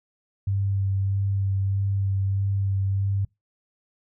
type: tone with vibrato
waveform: sine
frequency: 98 Hz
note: G2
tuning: in tune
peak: -21 dBFS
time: 0.47-3.25 s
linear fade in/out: 5 ms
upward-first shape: sine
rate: 1.6 Hz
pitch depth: 15 cents each way
effects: noise-tail reverb RT60 0.2 s tail -25 dB re dry

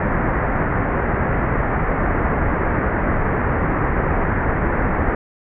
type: low-pass noise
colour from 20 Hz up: pink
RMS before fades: -19 dBFS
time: 0-5.15 s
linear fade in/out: 2 ms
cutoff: 2000 Hz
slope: 48 dB/octave
effects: none

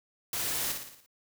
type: noise with echo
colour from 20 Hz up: white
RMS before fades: -33 dBFS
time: 0.33-0.72 s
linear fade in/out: 2 ms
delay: 57 ms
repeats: 6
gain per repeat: -5 dB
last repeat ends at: 1.062 s
effects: none

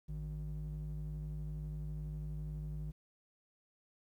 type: ring-modulated tone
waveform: triangle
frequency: 103.83 Hz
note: G#2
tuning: in tune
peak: -33 dBFS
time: 0.08-2.92 s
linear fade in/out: 20 ms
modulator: 48.9 Hz
effects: tanh soft clip ceiling -31 dBFS + 12-bit

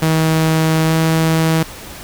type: tone with pitch glide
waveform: sawtooth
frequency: 159.6 to 161.27 Hz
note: D#3 to E3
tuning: +44 to -38 cents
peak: -8 dBFS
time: 0.02-1.63 s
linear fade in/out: 5 ms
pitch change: +18 cents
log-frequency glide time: 0.85-0.93 s
effects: pink hiss -33 dBFS RMS until 2.03 s

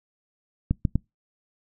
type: clicks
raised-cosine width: 5 ms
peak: -9 dBFS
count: 3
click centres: 0.71 / 0.852 / 0.956 s
effects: noise-tail reverb RT60 0.2 s tail -26 dB re dry

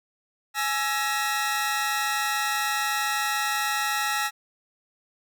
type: tone cluster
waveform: sawtooth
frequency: 837 / 1333 / 1900 Hz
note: G#5 / E6 / A#6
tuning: +13 / +19 / +33 cents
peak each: -25 dBFS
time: 0.54-4.31 s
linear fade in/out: 50 ms
effects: none

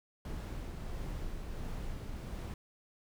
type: noise with tremolo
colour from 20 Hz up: brown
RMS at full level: -39 dBFS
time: 0.25-2.54 s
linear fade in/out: 2 ms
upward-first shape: sine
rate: 1.5 Hz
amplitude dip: 25%
effects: none

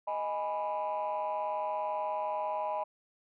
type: chord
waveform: sine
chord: G# minor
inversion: second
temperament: equal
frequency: 622.3 / 830.6 / 987.8 Hz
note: D#5 / G#5 / B5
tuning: 0 / 0 / 0 cents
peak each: -34 dBFS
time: 0.07-2.84 s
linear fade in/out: 10 ms
effects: tanh soft clip ceiling -26 dBFS

